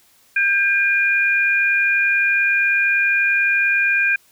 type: tone pair together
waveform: sine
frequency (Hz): 1592.8 / 2424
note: G6 / D#7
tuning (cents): +27 / -46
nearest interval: perfect fifth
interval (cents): 727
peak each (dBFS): -17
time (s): 0.36-4.16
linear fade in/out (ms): 5
effects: white hiss -55 dBFS RMS until 4.31 s